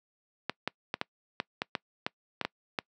clicks, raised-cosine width 0.3 ms, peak -13 dBFS, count 11, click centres 0.496 / 0.676 / 0.941 / 1.014 / 1.401 / 1.619 / 1.752 / 2.065 / 2.413 / 2.45 / 2.788 s, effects noise-tail reverb RT60 0.1 s tail -25 dB re dry + high-pass 150 Hz 12 dB/octave

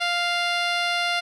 10% pulse tone with low-pass filter, 698.5 Hz, F5, in tune, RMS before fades -24 dBFS, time 0-1.21 s, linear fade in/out 20 ms, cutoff 6000 Hz, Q 0.77, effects none

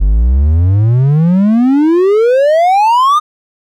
triangle exponential sweep, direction up, 46.25 to 1244.5 Hz, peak -4 dBFS, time 0-3.2 s, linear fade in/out 20 ms, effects none

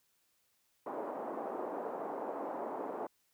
white band-pass noise, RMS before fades -40 dBFS, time 0.86-3.07 s, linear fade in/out 5 ms, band 270 to 880 Hz, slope 24 dB/octave, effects white hiss -75 dBFS RMS until 3.33 s

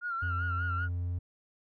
sine tone with vibrato, 1396.9 Hz, F6, in tune, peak -31 dBFS, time 0.01-0.89 s, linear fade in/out 50 ms, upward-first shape sine, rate 5.1 Hz, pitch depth 63 cents each way
triangle tone with pitch glide, 87.31 to 88.32 Hz, F2 to F2, 0 to +20 cents, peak -28 dBFS, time 0.22-1.19 s, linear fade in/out 10 ms, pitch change +20 cents, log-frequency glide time 0.53-1.03 s
effects tanh soft clip ceiling -23 dBFS

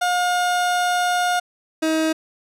30% pulse tone pair in turn, 715 / 317.5 Hz, F5 / D#4, +41 / +35 cents, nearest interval octave + major second, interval 1406 cents, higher first, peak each -15 dBFS, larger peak neither, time 0.01-1.4 / 1.82-2.13 s, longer first, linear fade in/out 10 ms, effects low-pass 11000 Hz 12 dB/octave

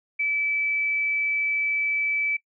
sine tone, 2307 Hz, D7, 31 cents flat, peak -22 dBFS, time 0.19-2.37 s, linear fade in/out 10 ms, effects noise-tail reverb RT60 0.1 s tail -20 dB re dry

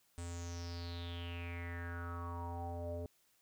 square tone with low-pass filter sweep, 86 Hz, F2, 26 cents flat, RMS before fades -43 dBFS, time 0.18-3.06 s, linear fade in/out 0 ms, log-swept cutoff 8400 to 520 Hz, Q 7.5, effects white hiss -73 dBFS RMS until 3.41 s

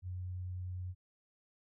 sine tone, 91 Hz, F#2, 28 cents flat, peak -38 dBFS, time 0.02-0.95 s, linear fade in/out 50 ms, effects none

